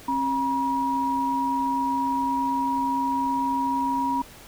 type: tone pair together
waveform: sine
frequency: 269.1 / 959 Hz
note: C4 / A#5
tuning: +49 / +49 cents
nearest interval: octave + minor seventh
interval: 2200 cents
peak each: -27 / -23 dBFS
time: 0.08-4.22 s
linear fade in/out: 5 ms
effects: pink hiss -46 dBFS RMS until 4.47 s